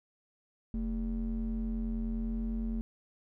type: ring-modulated tone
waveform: triangle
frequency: 89.8 Hz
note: F2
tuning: 49 cents sharp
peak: -26 dBFS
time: 0.74-2.81 s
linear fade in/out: 0 ms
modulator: 135 Hz
effects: none